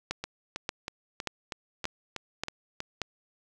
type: two click trains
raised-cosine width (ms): 0.2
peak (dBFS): -13 / -17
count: 6 / 9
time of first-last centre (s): 0.11-3.017 / 0.24-2.804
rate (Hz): 1.72 / 3.12
effects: none